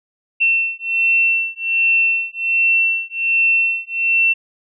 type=beating tone pair; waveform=sine; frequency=2699 / 2700.3 Hz; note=E7 / E7; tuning=+40 / +41 cents; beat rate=1.3 Hz; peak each=-17 dBFS; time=0.4-4.34 s; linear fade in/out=20 ms; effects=none